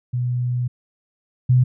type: tone pair in turn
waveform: sine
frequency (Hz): 123.47 / 126.06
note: B2 / B2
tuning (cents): 0 / +36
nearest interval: unison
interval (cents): 36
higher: second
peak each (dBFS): -19 / -11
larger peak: second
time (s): 0.13-0.68 / 1.49-1.64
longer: first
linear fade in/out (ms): 10
effects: none